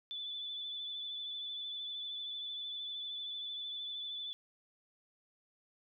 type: tone with vibrato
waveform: sine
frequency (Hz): 3486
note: A7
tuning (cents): -17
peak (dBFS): -39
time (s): 0.11-4.33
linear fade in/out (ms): 0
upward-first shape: sine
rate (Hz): 13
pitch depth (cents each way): 23
effects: none